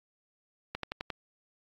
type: slowing click train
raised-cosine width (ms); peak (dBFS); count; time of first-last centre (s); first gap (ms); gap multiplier
0.3; -18; 5; 0.75-1.102; 83; 1.04
effects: AAC 48 kbps